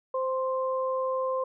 sine tone pair together, 520.7 / 1048 Hz, C5 / C6, -8 / +2 cents, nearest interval octave, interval 1210 cents, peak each -27 / -31 dBFS, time 0.14-1.44 s, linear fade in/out 5 ms, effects none

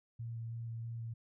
sine tone with vibrato, 115.3 Hz, A#2, 19 cents flat, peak -39 dBFS, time 0.19-1.14 s, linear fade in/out 10 ms, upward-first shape square, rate 3.1 Hz, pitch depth 10 cents each way, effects none

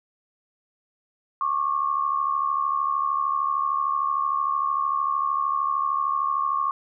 sine tone pair together, 1094.8 / 1168 Hz, C#6 / D6, -22 / -10 cents, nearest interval minor second, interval 112 cents, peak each -23 / -26 dBFS, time 1.41-6.71 s, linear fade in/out 2 ms, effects none

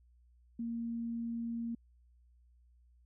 sine tone, 232.3 Hz, A#3, 6 cents flat, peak -35 dBFS, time 0.59-1.75 s, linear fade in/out 5 ms, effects added 60 Hz sine -62 dBFS peak until 3.05 s

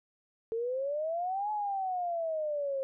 sine exponential two-way sweep, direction up then down, 444.7 to 855 to 531 Hz, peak -30 dBFS, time 0.52-2.83 s, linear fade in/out 0 ms, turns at 1.51 s, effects none

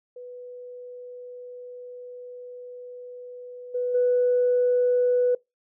sine tone with level steps, 493.9 Hz, B4, in tune, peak -37 / -23 / -17 dBFS, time 0.16-5.35 s, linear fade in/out 5 ms, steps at 3.74 / 3.94 s, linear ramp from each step 10 ms, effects noise-tail reverb RT60 0.2 s tail -24 dB re dry + tanh soft clip ceiling -13 dBFS

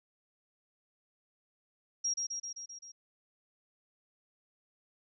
sine tone with echo, 5630 Hz, F8, 13 cents sharp, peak -29 dBFS, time 2.04-2.14 s, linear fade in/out 10 ms, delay 130 ms, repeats 6, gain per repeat -3 dB, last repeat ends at 2.92 s, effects none

